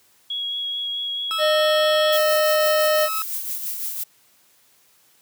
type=tone with vibrato; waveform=sine; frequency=3322 Hz; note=G#7; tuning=in tune; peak=-24 dBFS; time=0.3-2.17 s; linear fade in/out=5 ms; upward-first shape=triangle; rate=4.6 Hz; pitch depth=14 cents each way
type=tone with pitch glide; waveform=40% pulse; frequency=1305 to 1292.2 Hz; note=E6 to E6; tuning=-18 to -35 cents; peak=-24 dBFS; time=1.31-3.22 s; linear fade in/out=0 ms; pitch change=-17 cents; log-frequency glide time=1.58-2.92 s
type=harmonic tone; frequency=614 Hz; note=D#5; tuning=23 cents flat; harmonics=1 / 3 / 5 / 7 / 9; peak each=-17 / -27 / -31 / -34 / -36 dBFS; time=1.38-3.09 s; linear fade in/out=50 ms
type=noise with tremolo; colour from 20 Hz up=violet; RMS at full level=-26 dBFS; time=2.12-4.04 s; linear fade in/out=10 ms; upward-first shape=triangle; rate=5.9 Hz; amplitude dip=50%
effects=white hiss -58 dBFS RMS until 5.21 s + high-pass 80 Hz 12 dB/octave